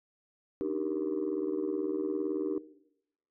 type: chord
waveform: sine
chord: Eb major seventh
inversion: third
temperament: just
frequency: 291.7 / 311.1 / 388.9 / 466.7 Hz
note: D4 / Eb4 / G4 / Bb4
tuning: -12 / 0 / -14 / +2 cents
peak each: -36 / -34 / -32 / -36 dBFS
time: 0.61-2.58 s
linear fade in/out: 0 ms
effects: noise-tail reverb RT60 0.8 s tail -17 dB re dry + tanh soft clip ceiling -23 dBFS